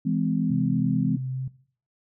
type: chord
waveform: sine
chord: E augmented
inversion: none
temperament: equal with one note detuned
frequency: 164.81 / 207.7 / 256.7 Hz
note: E3 / G#3 / B#3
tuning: 0 / 0 / -33 cents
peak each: -26 dBFS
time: 0.05-1.17 s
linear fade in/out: 10 ms
type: tone with vibrato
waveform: sine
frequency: 130.81 Hz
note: C3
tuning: in tune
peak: -27 dBFS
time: 0.5-1.48 s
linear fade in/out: 5 ms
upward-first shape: triangle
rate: 2.2 Hz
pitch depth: 17 cents each way
effects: noise-tail reverb RT60 0.5 s tail -18 dB re dry